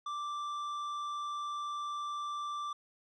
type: tone with tanh clipping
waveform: sine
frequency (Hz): 1174.7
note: D6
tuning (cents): 0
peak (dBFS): -37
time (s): 0.06-2.73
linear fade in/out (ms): 5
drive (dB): 9
effects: none